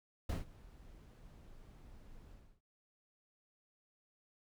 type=noise with ADSR envelope; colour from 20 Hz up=brown; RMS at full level=-33 dBFS; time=0.29-2.61 s; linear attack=6 ms; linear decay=150 ms; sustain=-23 dB; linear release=300 ms; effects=none